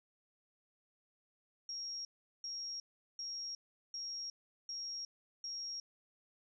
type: tone bursts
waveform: sine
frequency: 5588 Hz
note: F8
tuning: in tune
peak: -40 dBFS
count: 6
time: 1.69-5.8 s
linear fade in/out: 2 ms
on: 360 ms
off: 390 ms
effects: none